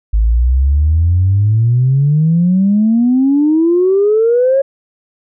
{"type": "exponential sweep", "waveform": "sine", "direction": "up", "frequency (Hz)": [51.91, 554.4], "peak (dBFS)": -7, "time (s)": [0.13, 4.62], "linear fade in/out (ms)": 10, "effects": ["tanh soft clip ceiling -3 dBFS"]}